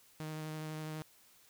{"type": "tone with vibrato", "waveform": "sawtooth", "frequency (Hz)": 155.56, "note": "D#3", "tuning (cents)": 0, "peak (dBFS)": -36, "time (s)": [0.2, 1.02], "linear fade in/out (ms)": 0, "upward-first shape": "sine", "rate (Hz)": 12, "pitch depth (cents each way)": 11, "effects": ["white hiss -64 dBFS RMS until 1.49 s"]}